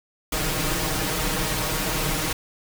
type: noise with comb filter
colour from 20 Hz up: pink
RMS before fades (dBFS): -25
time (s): 0.32-2.33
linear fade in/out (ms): 5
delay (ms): 6.4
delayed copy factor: +0.85
effects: none